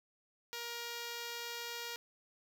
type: tone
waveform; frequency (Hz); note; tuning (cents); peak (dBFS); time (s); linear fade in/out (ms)
5% pulse; 471.9; A#4; +21; -29; 0.53-1.96; 0
effects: none